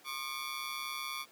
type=ring-modulated tone; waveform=15% pulse; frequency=1144 Hz; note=D6; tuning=46 cents flat; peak=-28 dBFS; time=0.04-1.26 s; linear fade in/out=50 ms; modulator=69.9 Hz; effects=pink hiss -60 dBFS RMS until 1.31 s + high-pass 300 Hz 12 dB/octave